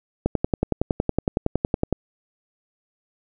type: click train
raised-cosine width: 2 ms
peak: -6 dBFS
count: 19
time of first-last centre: 0.26-1.927 s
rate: 10.8 Hz
effects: none